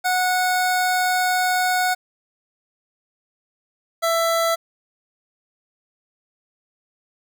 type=tone pair in turn; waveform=25% pulse; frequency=734 / 664.6 Hz; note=F#5 / E5; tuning=-14 / +14 cents; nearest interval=major second; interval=172 cents; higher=first; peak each=-14 dBFS; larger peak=neither; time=0.04-1.95 / 4.02-4.56 s; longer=first; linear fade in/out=20 ms; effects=none